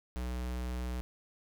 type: tone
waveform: square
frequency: 61.74 Hz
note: B1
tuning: in tune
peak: -35 dBFS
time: 0.16-1.01 s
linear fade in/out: 0 ms
effects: none

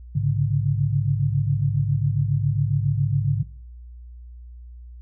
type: tone cluster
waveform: sine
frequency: 104.9 / 138.1 / 145.4 Hz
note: G#2 / C#3 / D3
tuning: +18 / -6 / -17 cents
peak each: -23 dBFS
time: 0.15-3.43 s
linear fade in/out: 10 ms
effects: noise-tail reverb RT60 0.6 s tail -22 dB re dry + added 60 Hz sine -38 dBFS peak until 5.01 s

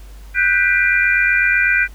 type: chord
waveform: sine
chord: G major seventh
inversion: third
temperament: equal with one note detuned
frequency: 1480 / 1568 / 1975.5 / 2390 Hz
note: F#6 / G6 / B6 / D7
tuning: 0 / 0 / 0 / +30 cents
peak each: -18 / -17 / -19 / -17 dBFS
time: 0.34-1.88 s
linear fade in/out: 50 ms
effects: added 50 Hz sine -34 dBFS peak until 1.94 s + pink hiss -48 dBFS RMS until 1.94 s

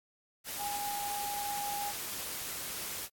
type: tone in noise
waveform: sine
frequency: 817 Hz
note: G#5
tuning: 29 cents flat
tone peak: -35 dBFS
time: 0.57-1.93 s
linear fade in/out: 50 ms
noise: white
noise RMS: -39 dBFS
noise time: 0.44-3.09 s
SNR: +1 dB
effects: AAC 64 kbps

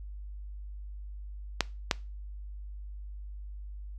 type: clicks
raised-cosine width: 0.2 ms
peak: -6 dBFS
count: 2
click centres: 1.607 / 1.912 s
effects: noise-tail reverb RT60 0.3 s tail -22 dB re dry + added 50 Hz sine -39 dBFS peak until 3.98 s

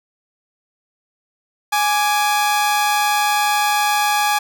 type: tone pair together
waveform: sawtooth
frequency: 832.3 / 1174.7 Hz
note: G#5 / D6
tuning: +4 / 0 cents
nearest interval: tritone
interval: 596 cents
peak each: -12 / -19 dBFS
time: 1.72-4.39 s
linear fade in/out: 10 ms
effects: none

